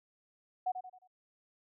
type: tone with echo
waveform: sine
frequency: 739 Hz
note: F#5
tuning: 2 cents flat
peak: -29 dBFS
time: 0.66-0.72 s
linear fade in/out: 10 ms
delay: 89 ms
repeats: 4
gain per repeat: -8 dB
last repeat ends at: 1.076 s
effects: none